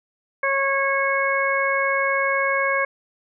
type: harmonic tone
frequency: 548 Hz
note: C#5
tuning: 20 cents flat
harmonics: 1 / 2 / 3 / 4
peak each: -24 / -24 / -24 / -24 dBFS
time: 0.43-2.85 s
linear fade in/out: 5 ms
effects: none